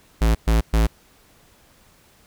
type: tone bursts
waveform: square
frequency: 55.4 Hz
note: A1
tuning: 13 cents sharp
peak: -15 dBFS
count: 3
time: 0.21-0.87 s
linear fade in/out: 10 ms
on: 140 ms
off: 120 ms
effects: pink hiss -55 dBFS RMS until 2.26 s